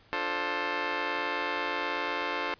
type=chord; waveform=10% pulse; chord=D minor seventh; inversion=none; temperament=just; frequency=293.7 / 352.4 / 440.5 / 528.6 Hz; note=D4 / F4 / A4 / C5; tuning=0 / +16 / +2 / +18 cents; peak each=-29 / -29 / -27 / -27 dBFS; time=0.13-2.54 s; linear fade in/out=0 ms; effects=pink hiss -59 dBFS RMS until 2.59 s + resampled to 11025 Hz